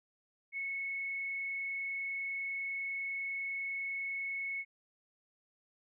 sine tone with frequency modulation, 2200 Hz, C#7, 14 cents flat, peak -35 dBFS, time 0.52-4.65 s, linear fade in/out 50 ms, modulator 30 Hz, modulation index 0.5, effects none

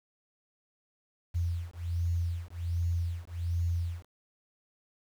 sine beating tone pair, 85 / 86.3 Hz, F2 / F2, -46 / -20 cents, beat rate 1.3 Hz, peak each -32 / -32 dBFS, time 1.34-4.06 s, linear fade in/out 20 ms, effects 9-bit

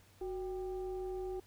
sine tone with frequency modulation, 370.6 Hz, F#4, 3 cents sharp, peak -37 dBFS, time 0.21-1.4 s, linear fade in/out 5 ms, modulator 414 Hz, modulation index 0.54, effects added 96 Hz sine -65 dBFS peak until 1.46 s + pink hiss -65 dBFS RMS until 1.46 s

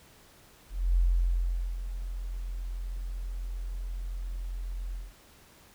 sine tone with ADSR envelope, 43.65 Hz, F1, in tune, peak -20 dBFS, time 0.69-5.14 s, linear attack 270 ms, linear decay 810 ms, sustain -12 dB, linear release 200 ms, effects pink hiss -57 dBFS RMS until 5.74 s

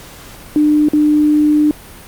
sine tone with dropouts, 300 Hz, D4, 37 cents sharp, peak -8 dBFS, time 0.56-1.71 s, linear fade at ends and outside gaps 1 ms, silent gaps 0.886-0.934 s, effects pink hiss -36 dBFS RMS until 2.07 s + Opus 48 kbps

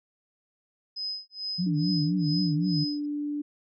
sine tone with tremolo, 5050 Hz, D#8, 25 cents sharp, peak -29 dBFS, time 0.96-3.06 s, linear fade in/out 10 ms, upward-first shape sine, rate 2.3 Hz, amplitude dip 100%
sine tone with vibrato, 168 Hz, E3, 33 cents sharp, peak -24 dBFS, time 1.58-2.85 s, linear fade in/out 20 ms, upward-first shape triangle, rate 3.9 Hz, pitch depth 210 cents each way
sine tone, 293.2 Hz, D4, 3 cents flat, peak -28 dBFS, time 1.66-3.42 s, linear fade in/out 10 ms
effects none

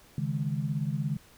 sine chord, C# suspended second, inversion none, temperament equal, 138.59 / 155.56 / 207.7 Hz, C#3 / D#3 / G#3, 0 / 0 / 0 cents, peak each -31 / -31 / -35 dBFS, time 0.18-1.17 s, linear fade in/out 2 ms, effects pink hiss -57 dBFS RMS until 1.37 s

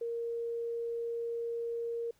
sine tone, 466.2 Hz, A#4, in tune, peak -33 dBFS, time 0.01-2.11 s, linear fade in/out 5 ms, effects pink hiss -70 dBFS RMS until 2.19 s

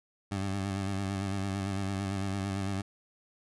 20% pulse tone with vibrato, 97.7 Hz, G2, 5 cents flat, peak -26 dBFS, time 0.31-2.82 s, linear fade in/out 10 ms, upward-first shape sine, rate 8.9 Hz, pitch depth 49 cents each way, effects resampled to 24000 Hz

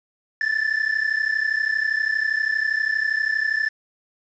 triangle tone pair together, 1740.5 / 1773 Hz, A6 / A6, -19 / +13 cents, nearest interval unison, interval 32 cents, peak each -21 dBFS, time 0.41-3.69 s, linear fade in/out 2 ms, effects resampled to 16000 Hz + 8-bit

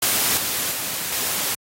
white noise with level steps, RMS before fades -19 / -24 / -27 / -24 dBFS, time 0.02-1.55 s, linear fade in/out 5 ms, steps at 0.37 / 0.71 / 1.12 s, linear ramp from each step 5 ms, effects high-pass 80 Hz 12 dB/octave + AAC 48 kbps

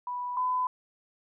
sine tone pair in turn, 985 / 1006.3 Hz, B5 / B5, -5 / +32 cents, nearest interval unison, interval 37 cents, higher second, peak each -31 / -25 dBFS, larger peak second, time 0.07-0.37 / 0.37-0.67 s, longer neither, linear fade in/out 2 ms, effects none

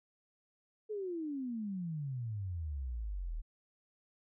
sine exponential sweep, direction down, 438.5 to 37.2 Hz, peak -36 dBFS, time 0.89-3.42 s, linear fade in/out 20 ms, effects none

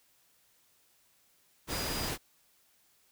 sine tone in noise, 4900 Hz, D#8, 27 cents flat, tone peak -40 dBFS, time 1.69-2.12 s, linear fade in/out 50 ms, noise pink, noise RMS -35 dBFS, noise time 1.67-2.18 s, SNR -8 dB, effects white hiss -68 dBFS RMS until 3.11 s

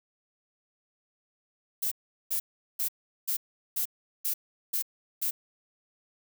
violet noise bursts, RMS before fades -29 dBFS, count 8, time 1.82-5.31 s, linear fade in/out 10 ms, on 95 ms, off 390 ms, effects none

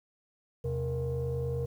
sine tone cluster, 81.1 / 130.7 / 469.3 Hz, E2 / C3 / A#4, -28 / -1 / +12 cents, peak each -35 / -31 / -32 dBFS, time 0.64-1.66 s, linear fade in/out 10 ms, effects tanh soft clip ceiling -25 dBFS + 10-bit

